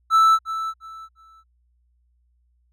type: tone with echo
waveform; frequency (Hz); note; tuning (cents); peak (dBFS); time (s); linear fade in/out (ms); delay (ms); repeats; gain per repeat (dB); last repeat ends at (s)
triangle; 1318.5; E6; 0; -10; 0.1-0.39; 50; 350; 3; -12; 1.44
effects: added 60 Hz sine -61 dBFS peak until 2.72 s